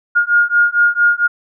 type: beating tone pair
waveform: sine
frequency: 1421 / 1425.4 Hz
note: F6 / F6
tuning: +30 / +35 cents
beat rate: 4.4 Hz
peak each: -13 dBFS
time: 0.15-1.28 s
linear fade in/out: 20 ms
effects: none

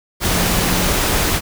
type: tone in noise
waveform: sine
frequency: 179.1 Hz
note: F3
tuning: 44 cents sharp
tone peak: -22 dBFS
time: 0.29-0.93 s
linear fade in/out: 50 ms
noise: pink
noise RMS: -17 dBFS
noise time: 0.2-1.41 s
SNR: -8 dB
effects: none

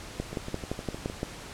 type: two click trains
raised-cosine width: 2 ms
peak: -22 / -16 dBFS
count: 6 / 7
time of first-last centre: 0.33-1.099 / 0.2-1.231 s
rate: 6.5 / 5.82 Hz
effects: pink hiss -43 dBFS RMS until 1.53 s + low-pass 9000 Hz 12 dB/octave

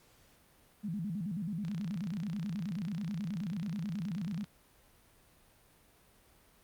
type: tone with vibrato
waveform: sine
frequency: 185 Hz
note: F#3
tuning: in tune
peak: -34 dBFS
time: 0.83-4.45 s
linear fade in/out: 20 ms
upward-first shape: square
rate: 9.3 Hz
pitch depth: 210 cents each way
type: click train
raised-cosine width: 0.2 ms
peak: -32 dBFS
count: 87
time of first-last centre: 1.65-4.442 s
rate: 30.8 Hz
effects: pink hiss -64 dBFS RMS until 6.63 s + Opus 48 kbps

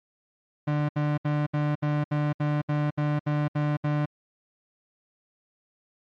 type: tone bursts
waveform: 35% pulse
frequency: 148.3 Hz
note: D3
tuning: 17 cents sharp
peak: -21 dBFS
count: 12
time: 0.67-4.058 s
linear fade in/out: 10 ms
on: 220 ms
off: 68 ms
effects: low-pass 2000 Hz 12 dB/octave + MP3 64 kbps

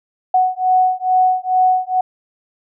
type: beating tone pair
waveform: sine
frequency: 740 / 742.3 Hz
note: F#5 / F#5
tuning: 0 / +5 cents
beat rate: 2.3 Hz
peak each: -15 dBFS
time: 0.34-2.01 s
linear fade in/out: 5 ms
effects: none

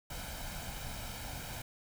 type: noise with comb filter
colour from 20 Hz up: pink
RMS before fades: -42 dBFS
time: 0.1-1.62 s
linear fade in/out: 5 ms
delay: 1.3 ms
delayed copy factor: +0.6
effects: none

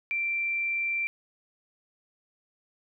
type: tone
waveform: sine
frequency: 2353 Hz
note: D7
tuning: 3 cents sharp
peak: -26 dBFS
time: 0.11-1.07 s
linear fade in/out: 0 ms
effects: none

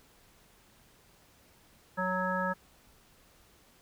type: harmonic tone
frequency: 185 Hz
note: F#3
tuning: in tune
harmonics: 1 / 3 / 5 / 7 / 9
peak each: -35 / -35 / -35 / -35 / -35 dBFS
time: 1.97-2.54 s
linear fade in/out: 20 ms
effects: pink hiss -62 dBFS RMS until 3.81 s

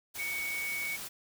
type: tone in noise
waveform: sine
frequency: 2236 Hz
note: C#7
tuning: 14 cents sharp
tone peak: -33 dBFS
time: 0.18-0.97 s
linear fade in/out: 20 ms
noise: white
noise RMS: -41 dBFS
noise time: 0.14-1.09 s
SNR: +5 dB
effects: none

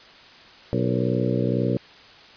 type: harmonic tone with a mistuned harmonic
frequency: 61.9 Hz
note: B1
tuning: 5 cents sharp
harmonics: 2 / 3 / 4 / 5 / 6 / 7 / 8 / 9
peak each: -25 / -27 / -28 / -29 / -30 / -30 / -31 / -32 dBFS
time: 0.73-1.77 s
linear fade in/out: 0 ms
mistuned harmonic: 7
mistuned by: +74 cents
effects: white hiss -47 dBFS RMS until 2.36 s + resampled to 11025 Hz

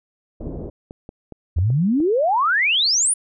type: low-pass noise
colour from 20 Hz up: pink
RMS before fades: -30 dBFS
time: 0.4-0.7 s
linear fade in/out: 10 ms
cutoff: 550 Hz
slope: 24 dB/octave
type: clicks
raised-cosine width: 2 ms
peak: -22 dBFS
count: 6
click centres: 0.909 / 1.091 / 1.323 / 1.586 / 1.703 / 2.003 s
type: exponential sweep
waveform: sine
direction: up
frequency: 77.78 to 10140 Hz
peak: -15 dBFS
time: 1.56-3.14 s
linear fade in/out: 10 ms
effects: none

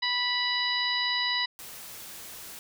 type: harmonic tone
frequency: 984 Hz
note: B5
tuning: 7 cents flat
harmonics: 1 / 2 / 3 / 4 / 5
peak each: -34 / -30 / -34 / -29 / -34 dBFS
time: 0.02-1.46 s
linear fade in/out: 10 ms
type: noise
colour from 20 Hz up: white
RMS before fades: -43 dBFS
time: 1.59-2.59 s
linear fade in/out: 0 ms
effects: none

